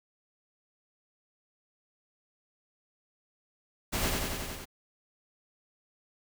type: noise with echo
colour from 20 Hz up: pink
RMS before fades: -31 dBFS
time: 3.92-4.11 s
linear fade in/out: 20 ms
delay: 91 ms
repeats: 6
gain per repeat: -2 dB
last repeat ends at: 4.656 s
effects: none